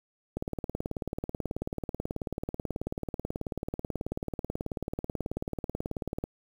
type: click train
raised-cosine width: 2 ms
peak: -19 dBFS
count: 109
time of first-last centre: 0.37-6.24 s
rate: 18.4 Hz
effects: 8-bit